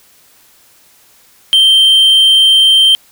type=tone; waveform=triangle; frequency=3136 Hz; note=G7; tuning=in tune; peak=-3 dBFS; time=1.53-2.95 s; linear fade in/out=0 ms; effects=white hiss -47 dBFS RMS until 3.11 s